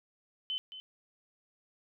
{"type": "tone with echo", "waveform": "sine", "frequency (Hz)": 3047, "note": "G7", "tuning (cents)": -50, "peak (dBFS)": -32, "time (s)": [0.5, 0.58], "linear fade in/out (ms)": 0, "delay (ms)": 220, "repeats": 1, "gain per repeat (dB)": -11, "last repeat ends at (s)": 0.8, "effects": []}